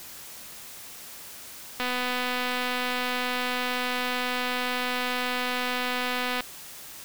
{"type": "click train", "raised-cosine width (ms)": 0.3, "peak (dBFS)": -13, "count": 1148, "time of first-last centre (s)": [1.8, 6.406], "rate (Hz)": 249, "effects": ["white hiss -43 dBFS RMS until 7.04 s"]}